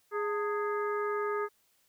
harmonic tone with a mistuned harmonic, 415.2 Hz, G#4, in tune, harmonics 1 / 2 / 3 / 4 / 5, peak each -31 / -41 / -35 / -41 / -47 dBFS, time 0.11-1.49 s, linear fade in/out 50 ms, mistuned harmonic 2, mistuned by +140 cents, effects white hiss -70 dBFS RMS until 1.88 s

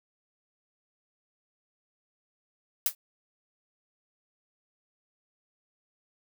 blue noise with exponential decay, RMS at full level -20 dBFS, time 2.86-2.95 s, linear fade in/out 2 ms, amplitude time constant 18 ms, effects none

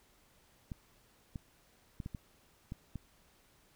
clicks, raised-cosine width 5 ms, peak -28 dBFS, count 7, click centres 0.718 / 1.358 / 2.002 / 2.061 / 2.148 / 2.721 / 2.957 s, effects pink hiss -67 dBFS RMS until 3.75 s

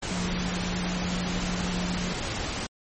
sine tone in noise, 179.2 Hz, F3, 45 cents sharp, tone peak -29 dBFS, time 0.11-2.13 s, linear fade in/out 10 ms, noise pink, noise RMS -31 dBFS, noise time 0.02-2.67 s, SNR -1 dB, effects MP3 32 kbps

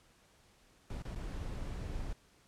brown noise with dropouts, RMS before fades -40 dBFS, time 0.9-2.13 s, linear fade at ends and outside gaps 2 ms, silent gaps 1.022-1.051 / 1.149-1.158 s, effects pink hiss -66 dBFS RMS until 2.47 s + low-pass 10000 Hz 12 dB/octave

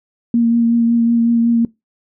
sine tone with vibrato, 233.1 Hz, A#3, in tune, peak -10 dBFS, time 0.34-1.65 s, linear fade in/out 2 ms, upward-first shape triangle, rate 5.4 Hz, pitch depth 20 cents each way, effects noise-tail reverb RT60 0.2 s tail -22 dB re dry

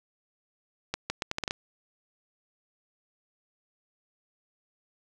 accelerating click train, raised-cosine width 0.2 ms, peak -12 dBFS, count 8, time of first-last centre 0.94-1.509 s, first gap 160 ms, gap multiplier 0.76, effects none

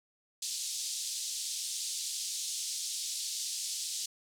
white band-pass noise, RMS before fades -37 dBFS, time 0.42-4.06 s, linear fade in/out 5 ms, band 3700 to 8500 Hz, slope 24 dB/octave, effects none

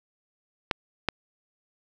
clicks, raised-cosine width 0.3 ms, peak -7 dBFS, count 2, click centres 0.712 / 1.087 s, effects none

